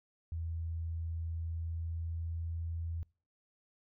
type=tone with pitch glide; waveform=sine; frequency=82.41 to 83.08 Hz; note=E2 to E2; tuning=0 to +14 cents; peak=-35 dBFS; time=0.32-3.03 s; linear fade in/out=0 ms; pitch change=+14 cents; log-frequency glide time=1.34-2.6 s; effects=noise-tail reverb RT60 0.4 s tail -26 dB re dry